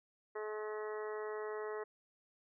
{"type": "harmonic tone", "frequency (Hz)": 213.6, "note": "G#3", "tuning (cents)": 49, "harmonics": [2, 3, 4, 5, 6, 7, 8, 9], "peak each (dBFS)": [-40, -50, -51, -50, -52, -57, -56, -53], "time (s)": [0.35, 1.84], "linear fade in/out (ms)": 10, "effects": []}